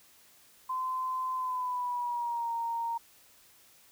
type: tone with pitch glide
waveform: sine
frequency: 1029 to 927.4 Hz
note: C6 to A#5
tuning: -29 to -9 cents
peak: -30 dBFS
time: 0.69-2.98 s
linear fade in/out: 10 ms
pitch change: -180 cents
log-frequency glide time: 1.35-2.52 s
effects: white hiss -60 dBFS RMS until 3.91 s